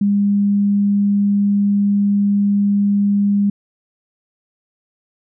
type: tone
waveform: sine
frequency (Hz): 202.2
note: G#3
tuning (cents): -46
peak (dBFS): -12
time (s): 0.01-3.5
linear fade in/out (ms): 5
effects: none